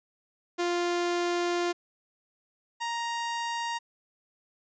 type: tone pair in turn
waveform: sawtooth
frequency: 349.2 / 934.9 Hz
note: F4 / A#5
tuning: 0 / +5 cents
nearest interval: octave + perfect fourth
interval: 1705 cents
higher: second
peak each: -22 / -26 dBFS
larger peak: first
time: 0.58-1.73 / 2.8-3.79 s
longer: first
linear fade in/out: 20 ms
effects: resampled to 16000 Hz